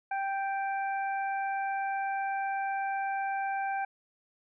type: harmonic tone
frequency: 784 Hz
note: G5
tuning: in tune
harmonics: 1 / 2 / 3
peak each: -30 / -37 / -43 dBFS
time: 0.11-3.85 s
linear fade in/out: 5 ms
effects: none